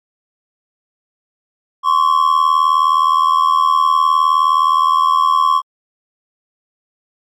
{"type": "ring-modulated tone", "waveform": "triangle", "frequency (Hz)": 1088, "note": "C#6", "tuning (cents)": -33, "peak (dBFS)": -5, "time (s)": [1.83, 5.62], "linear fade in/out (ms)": 50, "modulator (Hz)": 39.7, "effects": ["MP3 96 kbps"]}